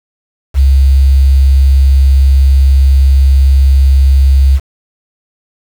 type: tone with quantisation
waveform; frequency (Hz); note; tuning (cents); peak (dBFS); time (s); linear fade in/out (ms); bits
sine; 67.6; C#2; -43; -3; 0.54-4.6; 50; 5
effects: none